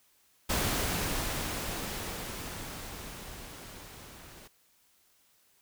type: noise with level ramp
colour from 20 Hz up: pink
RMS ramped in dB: -29 to -51 dBFS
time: 0.49-4.48 s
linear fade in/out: 10 ms
effects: white hiss -67 dBFS RMS until 5.61 s